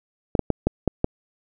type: clicks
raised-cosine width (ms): 2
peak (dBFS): -5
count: 6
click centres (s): 0.352 / 0.393 / 0.503 / 0.67 / 0.877 / 1.044
effects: none